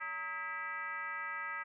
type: tone with frequency modulation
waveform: sine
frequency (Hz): 1622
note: G#6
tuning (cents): -41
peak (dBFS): -37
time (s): 0-1.64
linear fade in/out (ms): 20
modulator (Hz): 349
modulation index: 1.6
effects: none